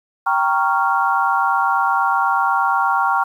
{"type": "chord", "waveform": "sine", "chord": "G half-diminished seventh", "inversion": "none", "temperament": "equal with one note detuned", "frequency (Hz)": [784, 932.3, 1108.7, 1388.1], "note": ["G5", "Bb5", "Db6", "F6"], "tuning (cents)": [0, 0, 0, -11], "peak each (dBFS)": -20, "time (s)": [0.26, 3.24], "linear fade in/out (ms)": 10, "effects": ["8-bit"]}